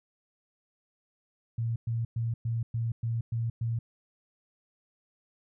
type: tone bursts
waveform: sine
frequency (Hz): 115.4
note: A#2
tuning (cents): -17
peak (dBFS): -27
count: 8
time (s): 1.58-3.79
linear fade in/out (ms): 5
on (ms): 180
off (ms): 110
effects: none